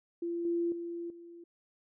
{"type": "tone with level steps", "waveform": "sine", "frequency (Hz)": 341.6, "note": "F4", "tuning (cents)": -38, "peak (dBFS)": [-32, -28, -36, -47], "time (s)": [0.22, 1.44], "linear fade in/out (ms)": 5, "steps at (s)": [0.45, 0.72, 1.1], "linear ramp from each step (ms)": 2, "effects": []}